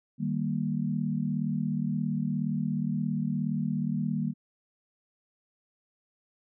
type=chord; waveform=sine; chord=Eb major; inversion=none; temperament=equal with one note detuned; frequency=154.04 / 196 / 233.1 Hz; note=Eb3 / G3 / Bb3; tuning=-17 / 0 / 0 cents; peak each=-31 dBFS; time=0.18-4.34 s; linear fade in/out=50 ms; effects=none